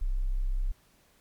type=tone; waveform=sine; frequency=32.46 Hz; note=C1; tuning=13 cents flat; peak=-25 dBFS; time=0.01-0.72 s; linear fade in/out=10 ms; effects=pink hiss -64 dBFS RMS until 1.2 s + MP3 96 kbps